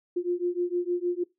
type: beating tone pair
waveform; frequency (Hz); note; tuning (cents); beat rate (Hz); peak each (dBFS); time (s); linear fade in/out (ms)
sine; 350 / 356.5; F4 / F4; +4 / +36; 6.5; -28; 0.16-1.24; 10
effects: noise-tail reverb RT60 0.2 s tail -22 dB re dry